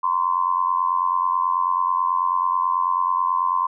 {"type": "tone with amplitude modulation", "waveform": "sine", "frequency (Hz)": 1036, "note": "C6", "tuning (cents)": -17, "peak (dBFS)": -14, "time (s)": [0.03, 3.67], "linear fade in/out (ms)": 10, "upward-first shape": "sine", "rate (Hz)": 89.2, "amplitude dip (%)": 85, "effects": []}